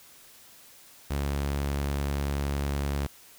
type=tone; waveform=sawtooth; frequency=70.6 Hz; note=C#2; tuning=32 cents sharp; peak=-23 dBFS; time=1.1-3.07 s; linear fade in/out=10 ms; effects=white hiss -53 dBFS RMS until 3.38 s